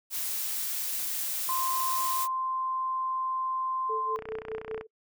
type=noise; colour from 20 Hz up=blue; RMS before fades=-32 dBFS; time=0.1-2.28 s; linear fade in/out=50 ms
type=tone; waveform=sine; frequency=1043 Hz; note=C6; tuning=6 cents flat; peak=-28 dBFS; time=1.49-4.16 s; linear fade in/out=0 ms
type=tone with tremolo; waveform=sine; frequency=440 Hz; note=A4; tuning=in tune; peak=-31 dBFS; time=3.89-4.87 s; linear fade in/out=10 ms; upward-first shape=sine; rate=5 Hz; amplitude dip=85%
type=click train; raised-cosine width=0.5 ms; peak=-24 dBFS; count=20; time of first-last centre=4.19-4.811 s; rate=30.6 Hz
effects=noise-tail reverb RT60 0.1 s tail -26 dB re dry